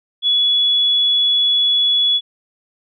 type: tone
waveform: sine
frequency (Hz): 3395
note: G#7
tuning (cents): +37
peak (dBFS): -12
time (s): 0.22-2.21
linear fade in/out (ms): 50
effects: none